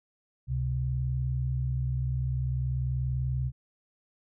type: tone pair together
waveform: sine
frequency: 68.37 / 128.8 Hz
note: C#2 / C3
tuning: -23 / -27 cents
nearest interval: major seventh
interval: 1096 cents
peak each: -31 / -28 dBFS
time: 0.47-3.52 s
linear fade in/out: 50 ms
effects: none

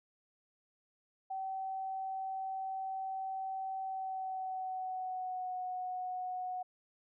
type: tone with pitch glide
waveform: sine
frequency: 766 to 734.8 Hz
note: G5 to F#5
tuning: -40 to -12 cents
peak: -36 dBFS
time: 1.3-6.63 s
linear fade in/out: 10 ms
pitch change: -72 cents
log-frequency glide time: 3.83-5.57 s
effects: none

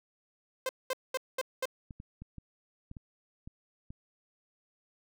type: tone bursts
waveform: sawtooth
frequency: 520 Hz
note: C5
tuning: 11 cents flat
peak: -26 dBFS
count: 5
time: 0.66-1.655 s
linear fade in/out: 2 ms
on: 31 ms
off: 210 ms
type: clicks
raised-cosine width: 5 ms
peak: -32 dBFS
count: 8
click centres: 1.908 / 2.001 / 2.22 / 2.383 / 2.914 / 2.968 / 3.475 / 3.905 s
effects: none

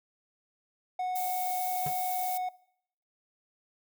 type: tone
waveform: triangle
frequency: 735 Hz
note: F#5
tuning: 12 cents flat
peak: -27 dBFS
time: 0.99-2.49 s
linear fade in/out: 5 ms
type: noise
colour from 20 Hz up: violet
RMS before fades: -37 dBFS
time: 1.15-2.38 s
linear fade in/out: 10 ms
type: tone with exponential decay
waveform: square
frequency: 146.83 Hz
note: D3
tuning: in tune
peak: -33 dBFS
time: 1.86-1.95 s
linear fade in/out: 5 ms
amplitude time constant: 18 ms
effects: noise-tail reverb RT60 0.7 s tail -22 dB re dry

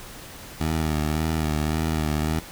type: tone with vibrato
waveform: 15% pulse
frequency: 77.78 Hz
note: D#2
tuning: in tune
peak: -16 dBFS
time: 0.6-2.4 s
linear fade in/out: 10 ms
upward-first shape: sine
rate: 1.8 Hz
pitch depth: 50 cents each way
effects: pink hiss -41 dBFS RMS until 2.51 s

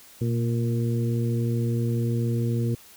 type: harmonic tone with a mistuned harmonic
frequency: 116.54 Hz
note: A#2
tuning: in tune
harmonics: 1 / 2 / 3 / 4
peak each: -23 / -29 / -33 / -35 dBFS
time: 0.21-2.75 s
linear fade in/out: 5 ms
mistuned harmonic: 1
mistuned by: +45 cents
effects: white hiss -50 dBFS RMS until 2.96 s

